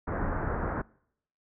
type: low-pass noise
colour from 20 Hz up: pink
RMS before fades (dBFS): -31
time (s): 0.07-0.82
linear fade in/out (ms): 10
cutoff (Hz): 1700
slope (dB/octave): 48
effects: noise-tail reverb RT60 0.7 s tail -25 dB re dry